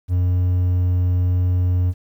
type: tone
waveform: triangle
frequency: 89.9 Hz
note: F#2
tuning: 49 cents flat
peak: -13 dBFS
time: 0.08-1.94 s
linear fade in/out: 50 ms
effects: 9-bit